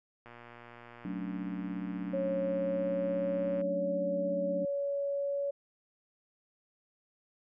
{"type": "click train", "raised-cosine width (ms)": 0.5, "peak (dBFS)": -35, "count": 400, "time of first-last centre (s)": [0.26, 3.613], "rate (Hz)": 119}
{"type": "chord", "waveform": "sine", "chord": "D major seventh", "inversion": "first", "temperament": "equal", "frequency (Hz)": [185, 220, 277.2, 293.7], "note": ["F#3", "A3", "C#4", "D4"], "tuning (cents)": [0, 0, 0, 0], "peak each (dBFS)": [-37, -43, -43, -40], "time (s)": [1.05, 4.65], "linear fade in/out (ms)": 2}
{"type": "tone with pitch glide", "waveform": "sine", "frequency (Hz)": [547, 562.7], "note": ["C#5", "C#5"], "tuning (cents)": [-23, 26], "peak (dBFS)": -30, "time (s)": [2.13, 5.51], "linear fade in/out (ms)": 10, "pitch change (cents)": 49, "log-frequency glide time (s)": [2.31, 3.9]}
{"effects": []}